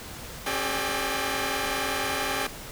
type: tone cluster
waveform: 10% pulse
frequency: 271.1 / 387.2 / 427.1 / 593 / 803 Hz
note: C#4 / G4 / G#4 / D5 / G5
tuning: -38 / -21 / +48 / +17 / +41 cents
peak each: -25 dBFS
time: 0.46-2.47 s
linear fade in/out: 5 ms
effects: pink hiss -40 dBFS RMS until 2.71 s